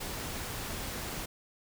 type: noise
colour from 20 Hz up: pink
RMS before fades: -38 dBFS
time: 0-1.26 s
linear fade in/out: 10 ms
effects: none